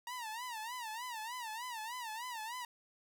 sawtooth tone with vibrato, 932.3 Hz, A#5, in tune, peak -37 dBFS, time 0.07-2.65 s, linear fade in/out 2 ms, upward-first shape sine, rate 3.3 Hz, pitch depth 140 cents each way, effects none

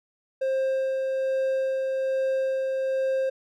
triangle tone with tremolo, 530 Hz, C5, 22 cents sharp, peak -20 dBFS, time 0.41-3.3 s, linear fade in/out 10 ms, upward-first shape sine, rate 1.2 Hz, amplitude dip 25%, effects none

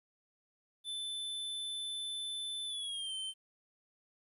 square tone with pitch glide, 3520 to 3100 Hz, A7 to G7, 0 to -20 cents, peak -38 dBFS, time 0.84-3.34 s, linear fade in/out 50 ms, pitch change -220 cents, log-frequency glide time 2.66-3.14 s, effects resampled to 32000 Hz + 12-bit

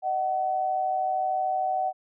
sine tone pair together, 620 / 753.1 Hz, D#5 / F#5, -6 / +30 cents, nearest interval minor third, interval 336 cents, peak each -32 / -24 dBFS, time 0.02-1.93 s, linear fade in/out 50 ms, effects none

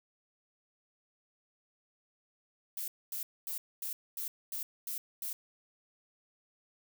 violet noise bursts, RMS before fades -38 dBFS, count 8, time 2.77-5.33 s, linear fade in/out 2 ms, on 110 ms, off 240 ms, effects none

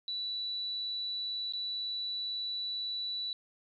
sine tone with dropouts, 3951 Hz, B7, in tune, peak -33 dBFS, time 0.08-3.33 s, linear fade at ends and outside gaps 1 ms, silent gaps 1.524-1.535 s, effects MP3 96 kbps

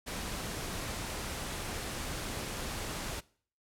pink noise, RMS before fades -38 dBFS, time 0.06-3.21 s, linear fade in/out 20 ms, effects noise-tail reverb RT60 0.5 s tail -22 dB re dry + low-pass 12000 Hz 12 dB/octave

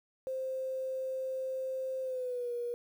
sine tone with pitch glide, 523.3 to 479.9 Hz, C5 to B4, 0 to -50 cents, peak -33 dBFS, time 0.27-2.74 s, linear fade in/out 0 ms, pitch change -150 cents, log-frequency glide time 2.02-2.52 s, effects 10-bit

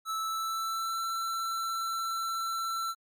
square tone with pitch glide, 1311 to 1341.6 Hz, E6 to E6, -10 to +30 cents, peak -31 dBFS, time 0.05-2.95 s, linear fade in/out 50 ms, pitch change +40 cents, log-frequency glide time 0.21-1.01 s, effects MP3 96 kbps

